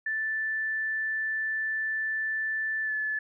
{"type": "tone with pitch glide", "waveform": "sine", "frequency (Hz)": [1760, 1729.8], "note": ["A6", "A6"], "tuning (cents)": [0, -30], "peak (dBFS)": -27, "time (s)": [0.06, 3.19], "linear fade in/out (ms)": 5, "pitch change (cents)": -30, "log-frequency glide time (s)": [2.83, 2.93], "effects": []}